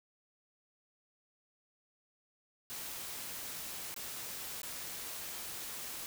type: noise with dropouts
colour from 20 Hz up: white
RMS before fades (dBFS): -43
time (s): 2.7-6.06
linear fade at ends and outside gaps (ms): 0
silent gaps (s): 3.942-3.963 / 4.617-4.632
effects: none